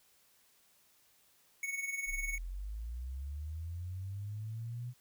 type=tone with tremolo; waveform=square; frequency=2217 Hz; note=C#7; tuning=in tune; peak=-34 dBFS; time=1.63-2.38 s; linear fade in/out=2 ms; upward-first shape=sine; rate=20 Hz; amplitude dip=65%
type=linear sweep; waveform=sine; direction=up; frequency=30.91 to 124.6 Hz; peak=-38 dBFS; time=2.06-4.94 s; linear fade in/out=50 ms
effects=white hiss -68 dBFS RMS until 5 s